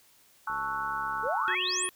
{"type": "chord", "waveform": "sine", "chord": "F# minor seventh", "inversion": "first", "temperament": "equal", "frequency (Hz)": [880, 1108.7, 1318.5, 1480], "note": ["A5", "C#6", "E6", "F#6"], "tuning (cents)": [0, 0, 0, 0], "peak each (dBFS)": -35, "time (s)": [0.47, 1.55], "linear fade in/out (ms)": 5}
{"type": "click train", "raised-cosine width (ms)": 2, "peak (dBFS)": -38, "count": 54, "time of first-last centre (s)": [0.5, 1.27], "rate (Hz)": 68.8}
{"type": "exponential sweep", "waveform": "sine", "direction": "up", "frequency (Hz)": [415.3, 11790], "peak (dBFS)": -28, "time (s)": [1.22, 1.9], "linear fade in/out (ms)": 50}
{"type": "harmonic tone", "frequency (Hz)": 366, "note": "F#4", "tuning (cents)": -19, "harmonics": [1, 3, 5, 7, 9], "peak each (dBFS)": [-38, -38, -38, -38, -38], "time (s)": [1.48, 1.89], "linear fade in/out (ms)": 0}
{"effects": ["white hiss -61 dBFS RMS until 1.95 s"]}